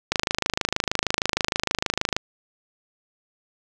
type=click train; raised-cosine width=0.2 ms; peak=-3 dBFS; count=55; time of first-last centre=0.12-2.165 s; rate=26.4 Hz; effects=none